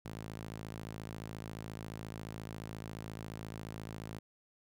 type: tone with high-pass filter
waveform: sawtooth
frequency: 54.3 Hz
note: A1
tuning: 22 cents flat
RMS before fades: -45 dBFS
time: 0.05-4.19 s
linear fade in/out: 5 ms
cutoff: 120 Hz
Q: 1.1
effects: none